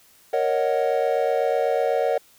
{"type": "chord", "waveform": "triangle", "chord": "D# minor seventh", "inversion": "second", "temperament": "equal", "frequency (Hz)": [466.2, 554.4, 622.3, 740], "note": ["A#4", "C#5", "D#5", "F#5"], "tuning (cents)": [0, 0, 0, 0], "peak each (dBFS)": [-22, -22, -24, -24], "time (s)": [0.33, 2.18], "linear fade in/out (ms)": 5, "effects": ["white hiss -55 dBFS RMS until 2.38 s"]}